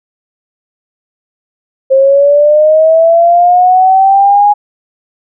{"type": "linear sweep", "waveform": "sine", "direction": "up", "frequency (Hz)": [529, 830.6], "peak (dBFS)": -3, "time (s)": [1.9, 4.54], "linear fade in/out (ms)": 20, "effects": []}